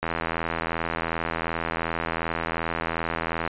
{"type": "click train", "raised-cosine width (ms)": 0.5, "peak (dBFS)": -11, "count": 286, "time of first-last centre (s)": [0.03, 3.476], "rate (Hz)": 82.7, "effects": ["resampled to 8000 Hz"]}